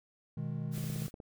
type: chord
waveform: triangle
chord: G# minor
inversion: first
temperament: equal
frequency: 123.47 / 155.56 / 207.7 Hz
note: B2 / D#3 / G#3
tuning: 0 / 0 / 0 cents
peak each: -37 / -35 / -40 dBFS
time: 0.37-1.07 s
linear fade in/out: 5 ms
type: band-stop noise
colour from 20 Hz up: white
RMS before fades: -48 dBFS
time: 0.71-1.11 s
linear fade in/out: 50 ms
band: 250 to 1100 Hz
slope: 96 dB/octave
type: click train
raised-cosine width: 2 ms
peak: -33 dBFS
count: 8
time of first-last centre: 0.78-1.202 s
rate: 16.6 Hz
effects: none